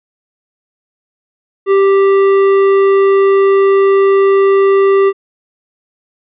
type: tone with tanh clipping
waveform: sine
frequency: 392 Hz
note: G4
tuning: in tune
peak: -8 dBFS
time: 1.66-5.13 s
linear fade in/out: 50 ms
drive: 12 dB
effects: resampled to 8000 Hz